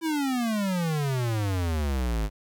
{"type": "exponential sweep", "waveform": "square", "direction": "down", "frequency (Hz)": [333.7, 50.1], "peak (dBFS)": -25, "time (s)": [0.01, 2.3], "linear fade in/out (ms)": 50, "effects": ["10-bit"]}